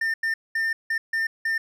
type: tone bursts at uneven times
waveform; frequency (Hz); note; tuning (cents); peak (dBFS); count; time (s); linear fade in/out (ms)
triangle; 1804; A6; +43; -20; 6; 0.01-0.14 / 0.23-0.34 / 0.55-0.73 / 0.9-0.98 / 1.13-1.27 / 1.45-1.58; 5
effects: none